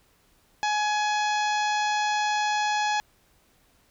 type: harmonic tone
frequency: 841 Hz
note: G#5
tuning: 22 cents sharp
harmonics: 1 / 2 / 3 / 4 / 5 / 6 / 7 / 8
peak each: -24 / -30 / -34 / -36 / -38 / -40 / -41 / -42 dBFS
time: 0.63-3 s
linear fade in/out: 0 ms
effects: pink hiss -63 dBFS RMS until 3.9 s